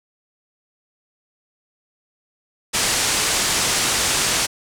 white low-pass noise, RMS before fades -20 dBFS, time 2.73-4.47 s, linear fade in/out 20 ms, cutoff 9000 Hz, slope 24 dB/octave, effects none

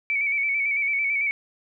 sine tone with vibrato, 2270 Hz, C#7, 41 cents sharp, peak -21 dBFS, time 0.1-1.31 s, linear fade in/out 0 ms, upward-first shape square, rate 9 Hz, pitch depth 39 cents each way, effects none

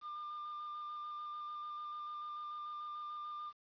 triangle tone with vibrato, 1200 Hz, D6, 37 cents sharp, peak -40 dBFS, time 0.01-3.53 s, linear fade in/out 50 ms, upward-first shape square, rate 6.8 Hz, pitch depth 9 cents each way, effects resampled to 11025 Hz + 11-bit

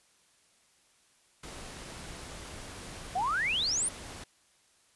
pink noise, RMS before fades -44 dBFS, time 1.43-4.24 s, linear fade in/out 5 ms
sine exponential sweep, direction up, 691 to 9956 Hz, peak -27 dBFS, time 3.15-3.89 s, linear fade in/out 10 ms
effects white hiss -66 dBFS RMS until 4.95 s + resampled to 24000 Hz

